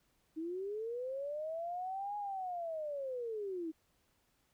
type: linear two-way sweep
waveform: sine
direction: up then down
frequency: 310.2 to 833 to 310.2 Hz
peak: -37 dBFS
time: 0.36-3.72 s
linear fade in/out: 20 ms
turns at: 2.17 s
effects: pink hiss -75 dBFS RMS until 4.53 s